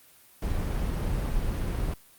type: noise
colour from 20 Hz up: brown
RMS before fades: -28 dBFS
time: 0.42-1.94 s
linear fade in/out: 5 ms
effects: white hiss -56 dBFS RMS until 2.18 s + Opus 32 kbps